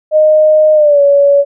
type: tone with pitch glide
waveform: sine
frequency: 617 to 565.8 Hz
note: D#5 to C#5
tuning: -15 to +35 cents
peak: -4 dBFS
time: 0.11-1.45 s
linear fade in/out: 50 ms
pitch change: -150 cents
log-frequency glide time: 0.74-1.01 s
effects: none